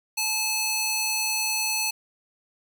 square tone with high-pass filter, 865 Hz, A5, 30 cents flat, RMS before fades -26 dBFS, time 0.17-1.91 s, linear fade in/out 10 ms, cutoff 2800 Hz, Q 0.6, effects none

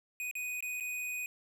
square tone with dropouts, 2489 Hz, D#7, in tune, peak -36 dBFS, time 0.2-1.26 s, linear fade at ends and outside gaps 1 ms, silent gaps 0.312-0.353 / 0.606-0.625 / 0.8-0.807 s, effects none

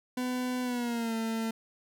40% pulse tone with pitch glide, 251 to 224.9 Hz, B3 to A3, +28 to +38 cents, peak -29 dBFS, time 0.17-1.51 s, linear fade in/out 5 ms, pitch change -190 cents, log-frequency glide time 0.62-1.15 s, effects none

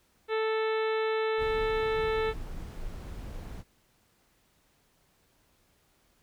harmonic tone, 440 Hz, A4, in tune, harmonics 1 / 2 / 3 / 4 / 5 / 6 / 7 / 8 / 9, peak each -27 / -37 / -37 / -39 / -41 / -44 / -49 / -47 / -48 dBFS, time 0.28-2.34 s, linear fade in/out 50 ms
brown noise, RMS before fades -39 dBFS, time 1.37-3.64 s, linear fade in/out 50 ms
effects pink hiss -68 dBFS RMS until 6.22 s

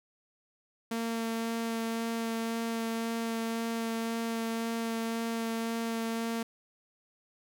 sawtooth tone with vibrato, 228.2 Hz, A#3, 37 cents flat, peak -27 dBFS, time 0.91-6.43 s, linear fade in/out 5 ms, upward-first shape sine, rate 1.9 Hz, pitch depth 9 cents each way, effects none

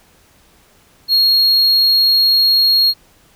triangle tone, 4284 Hz, C8, 40 cents sharp, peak -8 dBFS, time 1.08-2.94 s, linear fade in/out 50 ms, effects pink hiss -51 dBFS RMS until 3.35 s

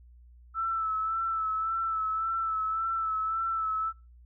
sine tone with vibrato, 1318.5 Hz, E6, in tune, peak -27 dBFS, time 0.54-3.93 s, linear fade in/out 50 ms, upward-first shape sine, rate 1.8 Hz, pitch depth 32 cents each way, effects noise-tail reverb RT60 0.3 s tail -26 dB re dry + added 60 Hz sine -51 dBFS peak until 4.25 s

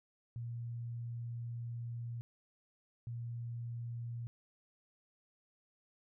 sine tone bursts at uneven times, 118 Hz, A#2, 22 cents sharp, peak -39 dBFS, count 2, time 0.36-2.21 / 3.07-4.27 s, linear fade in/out 0 ms, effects none

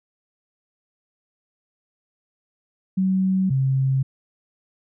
sine tone pair in turn, 188.9 / 133.57 Hz, F#3 / C3, +36 / +36 cents, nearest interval tritone, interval 600 cents, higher first, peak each -17 dBFS, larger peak neither, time 2.97-3.5 / 3.5-4.03 s, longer neither, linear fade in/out 10 ms, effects none

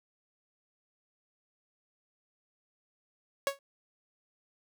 sawtooth tone with exponential decay, 554.4 Hz, C#5, in tune, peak -20 dBFS, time 3.47-3.59 s, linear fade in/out 1 ms, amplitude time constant 24 ms, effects none

